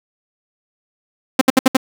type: tone bursts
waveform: sawtooth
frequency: 261.6 Hz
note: C4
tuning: in tune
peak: -3 dBFS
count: 5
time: 1.39-1.769 s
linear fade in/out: 5 ms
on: 23 ms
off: 66 ms
effects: none

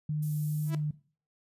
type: tone with vibrato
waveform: sine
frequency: 151 Hz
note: D3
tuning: 48 cents sharp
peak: -28 dBFS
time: 0.09-0.91 s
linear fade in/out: 5 ms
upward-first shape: sine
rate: 2.3 Hz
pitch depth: 8 cents each way
type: high-pass noise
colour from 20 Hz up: white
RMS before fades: -46 dBFS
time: 0.22-0.71 s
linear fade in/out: 10 ms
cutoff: 11000 Hz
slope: 12 dB/octave
type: tone with exponential growth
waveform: sawtooth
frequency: 329.6 Hz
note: E4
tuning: in tune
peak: -29 dBFS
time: 0.63-0.75 s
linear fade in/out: 2 ms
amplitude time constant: 24 ms
effects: noise-tail reverb RT60 0.4 s tail -17 dB re dry + resampled to 32000 Hz

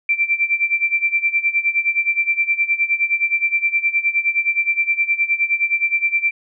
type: tone with tremolo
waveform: sine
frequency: 2349 Hz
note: D7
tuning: in tune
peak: -12 dBFS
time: 0.09-6.31 s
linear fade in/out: 2 ms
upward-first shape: sine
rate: 9.6 Hz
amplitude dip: 85%
effects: none

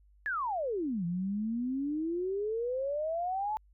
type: exponential two-way sweep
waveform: sine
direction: down then up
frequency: 1760 to 168 to 878 Hz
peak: -30 dBFS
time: 0.26-3.57 s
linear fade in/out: 0 ms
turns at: 1.05 s
effects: added 50 Hz sine -59 dBFS peak until 3.73 s

